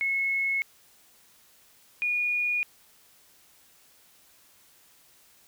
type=tone pair in turn; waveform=sine; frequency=2185 / 2445 Hz; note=C#7 / D#7; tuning=-26 / -31 cents; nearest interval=major second; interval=195 cents; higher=second; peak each=-24 dBFS; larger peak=neither; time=0.01-0.62 / 2.02-2.63 s; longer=neither; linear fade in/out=0 ms; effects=white hiss -59 dBFS RMS until 5.47 s